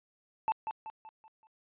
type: tone with echo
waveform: triangle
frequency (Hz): 880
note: A5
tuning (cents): 0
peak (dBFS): -24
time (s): 0.48-0.52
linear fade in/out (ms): 0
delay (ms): 190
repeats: 5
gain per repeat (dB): -7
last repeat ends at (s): 1.47
effects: resampled to 8000 Hz